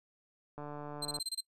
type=click train; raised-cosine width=1 ms; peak=-30 dBFS; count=90; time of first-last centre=0.58-1.185 s; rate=147 Hz
type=tone bursts; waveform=30% pulse; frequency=4138 Hz; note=C8; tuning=20 cents flat; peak=-31 dBFS; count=7; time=1.02-1.407 s; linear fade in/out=5 ms; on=33 ms; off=26 ms
effects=noise-tail reverb RT60 0.1 s tail -22 dB re dry + resampled to 32000 Hz